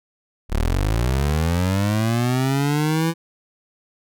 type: linear sweep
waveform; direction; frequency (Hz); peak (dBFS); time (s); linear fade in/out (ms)
25% pulse; up; 33 to 167.6; -14; 0.49-3.14; 50
effects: none